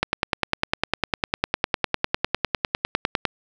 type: click train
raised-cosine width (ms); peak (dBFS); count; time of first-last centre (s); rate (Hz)
0.3; -3; 33; 0.03-3.253; 9.93
effects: none